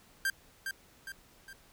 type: tone with echo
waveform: 45% pulse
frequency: 1584 Hz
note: G6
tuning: 18 cents sharp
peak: -28 dBFS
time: 0.25-0.3 s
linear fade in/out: 2 ms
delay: 410 ms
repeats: 3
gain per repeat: -6 dB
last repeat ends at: 1.53 s
effects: pink hiss -61 dBFS RMS until 1.72 s